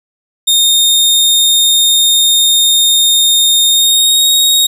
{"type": "tone with pitch glide", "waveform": "sawtooth", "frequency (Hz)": [3676, 3755], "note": ["A#7", "A#7"], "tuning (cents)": [-25, 12], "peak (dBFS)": -4, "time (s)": [0.47, 4.67], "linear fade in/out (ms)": 10, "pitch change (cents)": 37, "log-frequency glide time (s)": [3.67, 4.28], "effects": []}